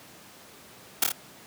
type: noise with echo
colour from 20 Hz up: white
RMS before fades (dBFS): -20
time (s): 1.02-1.04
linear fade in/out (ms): 5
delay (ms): 27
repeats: 3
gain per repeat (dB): -3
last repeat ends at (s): 1.121
effects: pink hiss -49 dBFS RMS until 1.46 s + high-pass 150 Hz 12 dB/octave